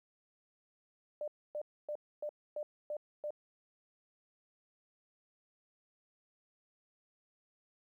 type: tone bursts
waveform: sine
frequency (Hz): 596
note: D5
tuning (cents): +25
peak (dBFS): -36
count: 7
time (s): 1.21-3.306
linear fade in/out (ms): 2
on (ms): 68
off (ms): 270
effects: 13-bit